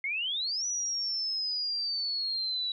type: exponential two-way sweep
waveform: sine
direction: up then down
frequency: 2106 to 5920 to 3901 Hz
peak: -29 dBFS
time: 0.04-2.72 s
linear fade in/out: 2 ms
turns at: 0.66 s
effects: none